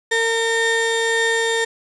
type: tone pair together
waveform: 35% pulse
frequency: 456.7 / 1825 Hz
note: A#4 / A#6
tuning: -36 / -37 cents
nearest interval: 2 octaves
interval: 2399 cents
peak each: -18 dBFS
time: 0.11-1.65 s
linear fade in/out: 10 ms
effects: resampled to 22050 Hz + 7-bit